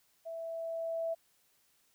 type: tone with level ramp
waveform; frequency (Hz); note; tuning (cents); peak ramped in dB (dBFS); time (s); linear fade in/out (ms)
sine; 659.3; E5; 0; -39 to -31; 0.25-1.15; 20
effects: white hiss -71 dBFS RMS until 1.94 s